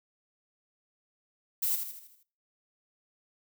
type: noise with echo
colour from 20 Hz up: violet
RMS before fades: -29 dBFS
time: 1.62-1.76 s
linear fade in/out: 10 ms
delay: 79 ms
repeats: 6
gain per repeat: -6 dB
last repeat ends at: 2.234 s
effects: noise-tail reverb RT60 0.4 s tail -20 dB re dry